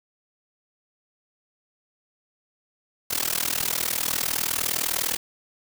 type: noise with amplitude modulation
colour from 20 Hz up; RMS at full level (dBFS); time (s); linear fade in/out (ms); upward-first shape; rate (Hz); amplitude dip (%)
white; -22; 3.1-5.17; 10; sine; 39.8; 95
effects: none